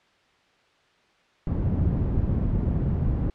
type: low-pass noise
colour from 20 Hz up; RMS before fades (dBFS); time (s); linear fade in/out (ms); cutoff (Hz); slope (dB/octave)
white; -24; 1.47-3.3; 2; 140; 12
effects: white hiss -61 dBFS RMS until 3.34 s + low-pass 3000 Hz 12 dB/octave